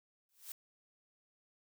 blue noise with exponential growth, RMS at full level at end -42 dBFS, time 0.29-0.52 s, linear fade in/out 2 ms, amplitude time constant 48 ms, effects none

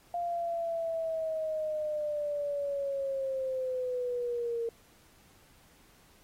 sine linear sweep, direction down, 698.5 to 460.2 Hz, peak -30 dBFS, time 0.14-4.69 s, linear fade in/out 2 ms, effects pink hiss -62 dBFS RMS until 6.23 s + AAC 48 kbps

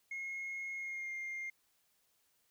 sine tone with pitch glide, 2159 to 2115 Hz, C#7 to C7, -46 to +18 cents, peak -37 dBFS, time 0.11-1.5 s, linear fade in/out 5 ms, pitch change -36 cents, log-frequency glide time 0.75-1.12 s, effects tanh soft clip ceiling -37 dBFS + white hiss -75 dBFS RMS until 2.5 s

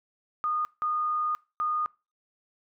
sine tone bursts at uneven times, 1227 Hz, D#6, 25 cents flat, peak -25 dBFS, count 3, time 0.44-0.65 / 0.82-1.35 / 1.6-1.86 s, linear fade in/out 0 ms, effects noise-tail reverb RT60 0.3 s tail -23 dB re dry

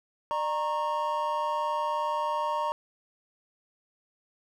triangle tone cluster, 600 / 934 / 1093 Hz, D5 / A#5 / C#6, +37 / +3 / -25 cents, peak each -31 / -27 / -31 dBFS, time 0.31-2.72 s, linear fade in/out 0 ms, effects none

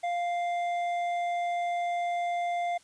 triangle tone with hard clipping, 698.5 Hz, F5, in tune, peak -29 dBFS, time 0.03-2.78 s, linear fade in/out 10 ms, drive 11 dB, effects white hiss -60 dBFS RMS until 2.83 s + resampled to 22050 Hz

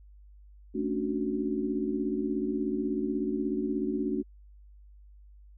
sine chord, D major seventh, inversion second, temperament equal, 220 / 277.2 / 293.7 / 370 Hz, A3 / C#4 / D4 / F#4, 0 / 0 / 0 / 0 cents, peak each -33 dBFS, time 0.74-4.23 s, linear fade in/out 20 ms, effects added 50 Hz sine -50 dBFS peak until 5.57 s

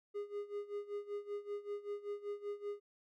triangle tone with tremolo, 410 Hz, G#4, 22 cents flat, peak -35 dBFS, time 0.14-2.8 s, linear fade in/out 20 ms, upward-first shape sine, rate 5.2 Hz, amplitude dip 85%, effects none

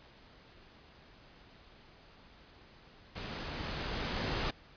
pink noise with level ramp, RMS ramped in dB -42 to -33 dBFS, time 3.15-4.51 s, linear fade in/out 10 ms, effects pink hiss -58 dBFS RMS until 4.76 s + resampled to 11025 Hz

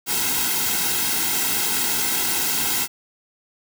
white noise with comb filter, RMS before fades -22 dBFS, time 0.06-2.88 s, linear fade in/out 50 ms, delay 1.7 ms, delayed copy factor -0.85, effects none

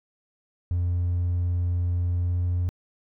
triangle tone with pitch glide, 88.1 to 88.66 Hz, F2 to F2, +16 to +27 cents, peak -19 dBFS, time 0.71-2.69 s, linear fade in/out 0 ms, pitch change +11 cents, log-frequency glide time 2.26-2.36 s, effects tanh soft clip ceiling -17 dBFS

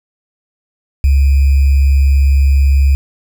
sine tone with sample-and-hold, 68.9 Hz, C#2, 10 cents flat, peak -6 dBFS, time 1.04-2.95 s, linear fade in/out 0 ms, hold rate 2450 Hz, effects none

